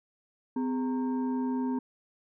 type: tone with frequency modulation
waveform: sine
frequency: 255.5 Hz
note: C4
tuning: 41 cents flat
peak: -27 dBFS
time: 0.56-1.79 s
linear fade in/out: 5 ms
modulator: 669 Hz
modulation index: 0.53
effects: none